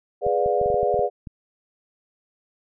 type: chord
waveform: sine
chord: G# diminished seventh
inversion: none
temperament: equal with one note detuned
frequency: 415.3 / 493.9 / 587.3 / 711.5 Hz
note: G#4 / B4 / D5 / F5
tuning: 0 / 0 / 0 / +32 cents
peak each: -24 dBFS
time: 0.21-1.1 s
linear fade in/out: 50 ms
type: clicks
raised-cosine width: 5 ms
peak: -23 dBFS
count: 10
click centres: 0.266 / 0.461 / 0.614 / 0.66 / 0.702 / 0.743 / 0.831 / 0.943 / 0.993 / 1.272 s
effects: none